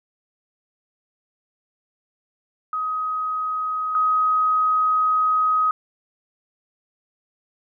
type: tone pair in turn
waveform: sine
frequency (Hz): 1260 / 1260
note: D#6 / D#6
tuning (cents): +21 / +21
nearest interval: unison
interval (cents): 0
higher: neither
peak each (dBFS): -22 / -16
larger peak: second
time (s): 2.73-3.95 / 3.95-5.71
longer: second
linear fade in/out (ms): 2
effects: none